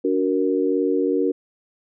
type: chord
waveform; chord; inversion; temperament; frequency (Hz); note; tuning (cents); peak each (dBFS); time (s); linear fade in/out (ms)
sine; D augmented; none; equal with one note detuned; 287.6 / 370 / 466.2; D4 / F#4 / A#4; -36 / 0 / 0; -22; 0.04-1.32; 10
effects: none